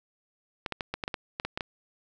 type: clicks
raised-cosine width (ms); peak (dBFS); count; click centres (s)
0.3; -15; 11; 0.662 / 0.723 / 0.808 / 0.94 / 1.038 / 1.079 / 1.142 / 1.399 / 1.45 / 1.575 / 1.608
effects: none